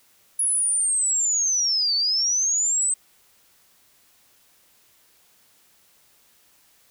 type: linear two-way sweep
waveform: sine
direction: down then up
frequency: 10548 to 4445 to 8240 Hz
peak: -19 dBFS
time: 0.39-2.94 s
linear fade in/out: 5 ms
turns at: 1.95 s
effects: white hiss -59 dBFS RMS until 6.9 s